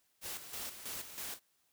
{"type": "noise with tremolo", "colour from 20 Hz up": "white", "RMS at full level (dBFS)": -42, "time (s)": [0.21, 1.4], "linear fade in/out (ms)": 50, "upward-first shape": "square", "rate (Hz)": 3.1, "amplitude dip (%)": 60, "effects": ["white hiss -75 dBFS RMS until 1.72 s"]}